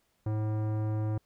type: tone with tanh clipping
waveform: sine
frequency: 107.7 Hz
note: A2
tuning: 37 cents flat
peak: -30 dBFS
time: 0.26-1.18 s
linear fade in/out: 5 ms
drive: 17 dB
effects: pink hiss -73 dBFS RMS until 1.25 s